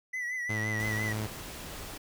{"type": "tone with vibrato", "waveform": "triangle", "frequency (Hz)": 1975.5, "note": "B6", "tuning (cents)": 0, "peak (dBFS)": -30, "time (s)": [0.13, 1.13], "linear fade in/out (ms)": 10, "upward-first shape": "triangle", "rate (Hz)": 5.8, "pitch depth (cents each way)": 67}
{"type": "tone", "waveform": "sawtooth", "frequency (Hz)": 107.8, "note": "A2", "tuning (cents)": -35, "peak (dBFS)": -28, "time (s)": [0.49, 1.27], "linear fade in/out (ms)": 10}
{"type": "noise", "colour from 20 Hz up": "pink", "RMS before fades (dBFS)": -42, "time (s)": [0.79, 1.98], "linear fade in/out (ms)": 10}
{"effects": []}